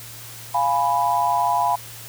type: chord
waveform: sine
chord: F diminished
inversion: none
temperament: equal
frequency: 698.5 / 830.6 / 987.8 Hz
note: F5 / Ab5 / Cb6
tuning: 0 / 0 / 0 cents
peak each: -23 / -22 / -20 dBFS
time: 0.54-1.76 s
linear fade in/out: 10 ms
effects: added 115 Hz sine -43 dBFS peak until 2.08 s + white hiss -39 dBFS RMS until 2.08 s